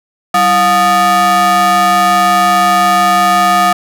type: ring-modulated tone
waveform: square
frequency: 261.6 Hz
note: C4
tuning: in tune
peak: -5 dBFS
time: 0.34-3.73 s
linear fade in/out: 5 ms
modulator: 976 Hz
effects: none